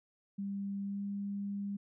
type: tone with pitch glide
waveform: sine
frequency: 198.7 to 200.7 Hz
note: G3 to G3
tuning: +24 to +41 cents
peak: -35 dBFS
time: 0.38-1.77 s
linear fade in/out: 10 ms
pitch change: +17 cents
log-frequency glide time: 0.83-1.03 s
effects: none